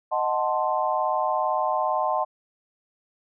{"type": "chord", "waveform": "sine", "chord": "D# diminished seventh", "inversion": "none", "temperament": "equal", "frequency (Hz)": [622.3, 740, 880, 1046.5], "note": ["D#5", "F#5", "A5", "C6"], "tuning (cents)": [0, 0, 0, 0], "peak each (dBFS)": -27, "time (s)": [0.11, 2.25], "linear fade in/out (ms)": 20, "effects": []}